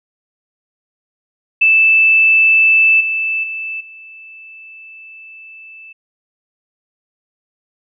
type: tone with level steps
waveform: sine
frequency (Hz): 2637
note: E7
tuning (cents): 0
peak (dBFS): -7 / -15 / -21 / -34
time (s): 1.61-5.93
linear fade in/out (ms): 10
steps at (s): 3 / 3.43 / 3.8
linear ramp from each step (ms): 10
effects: none